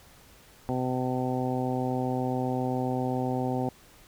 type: harmonic tone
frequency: 127.5 Hz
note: C3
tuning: 44 cents flat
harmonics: 1 / 2 / 3 / 4 / 5 / 6 / 7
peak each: -32 / -30 / -35 / -35 / -39 / -34 / -40 dBFS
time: 0.69-3.69 s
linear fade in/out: 0 ms
effects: pink hiss -55 dBFS RMS until 4.07 s